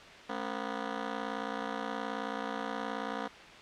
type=ring-modulated tone; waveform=10% pulse; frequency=244.6 Hz; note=B3; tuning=16 cents flat; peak=-23 dBFS; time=0.29-3.28 s; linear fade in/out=10 ms; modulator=29.4 Hz; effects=white hiss -49 dBFS RMS until 3.61 s + low-pass 3000 Hz 12 dB/octave